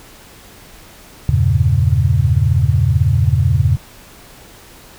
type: chord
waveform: sine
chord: E diminished seventh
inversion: none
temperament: equal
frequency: 82.41 / 98 / 116.54 / 138.59 Hz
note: E2 / G2 / Bb2 / Db3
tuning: 0 / 0 / 0 / 0 cents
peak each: -16 dBFS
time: 1.29-3.77 s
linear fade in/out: 0 ms
effects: pink hiss -41 dBFS RMS until 4.98 s